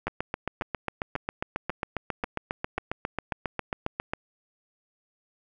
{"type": "two click trains", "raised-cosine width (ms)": 0.5, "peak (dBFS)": [-13, -18], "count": [31, 8], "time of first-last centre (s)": [[0.07, 4.135], [0.08, 3.864]], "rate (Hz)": [7.38, 1.85], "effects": []}